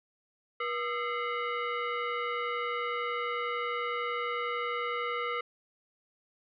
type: tone with frequency modulation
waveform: sine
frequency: 370 Hz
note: F#4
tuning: in tune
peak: -30 dBFS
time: 0.6-5.41 s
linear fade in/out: 5 ms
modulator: 851 Hz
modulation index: 2.4
effects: none